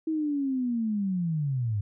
sine linear sweep, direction down, 322.6 to 98 Hz, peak -25 dBFS, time 0.07-1.81 s, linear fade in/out 5 ms, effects none

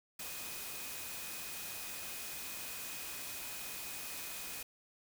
sine tone in noise, 2500 Hz, D#7, 8 cents sharp, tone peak -52 dBFS, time 0.19-4.63 s, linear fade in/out 5 ms, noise white, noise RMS -44 dBFS, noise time 0.19-4.63 s, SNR -11 dB, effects none

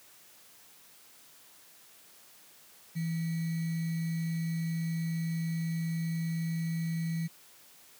sine tone with sample-and-hold, 164.81 Hz, E3, in tune, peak -29 dBFS, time 2.95-7.28 s, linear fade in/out 20 ms, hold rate 2100 Hz, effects white hiss -57 dBFS RMS until 7.99 s + high-pass 100 Hz 12 dB/octave

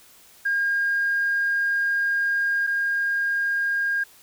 sine tone pair in turn, 1617 / 1617 Hz, G#6 / G#6, -47 / -47 cents, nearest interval unison, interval 0 cents, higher neither, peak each -19 / -20 dBFS, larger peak first, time 0.45-2.67 / 2.67-4.04 s, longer first, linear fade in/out 10 ms, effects tanh soft clip ceiling -15 dBFS + white hiss -52 dBFS RMS until 4.22 s

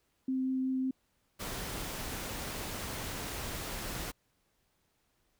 sine tone with vibrato, 260.9 Hz, C4, 5 cents flat, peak -29 dBFS, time 0.28-0.91 s, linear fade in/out 5 ms, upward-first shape triangle, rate 5.4 Hz, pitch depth 8 cents each way
pink noise, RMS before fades -39 dBFS, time 1.39-4.12 s, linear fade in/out 20 ms
effects pink hiss -75 dBFS RMS until 5.39 s

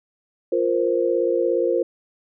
sine chord, F suspended fourth, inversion none, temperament equal, 349.2 / 466.2 / 523.3 Hz, F4 / Bb4 / C5, 0 / 0 / 0 cents, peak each -22 dBFS, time 0.52-1.83 s, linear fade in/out 5 ms, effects none

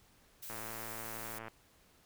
blue noise, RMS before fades -46 dBFS, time 0.42-1.39 s, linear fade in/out 10 ms
click train, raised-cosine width 0.5 ms, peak -30 dBFS, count 111, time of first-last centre 0.5-1.482 s, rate 112 Hz
effects pink hiss -66 dBFS RMS until 2.05 s

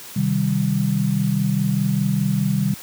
sine chord, C minor, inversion none, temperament equal, 130.81 / 155.56 / 196 Hz, C3 / Eb3 / G3, 0 / 0 / 0 cents, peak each -22 / -22 / -20 dBFS, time 0.16-2.74 s, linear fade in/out 5 ms, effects white hiss -38 dBFS RMS until 2.82 s + high-pass 80 Hz 12 dB/octave

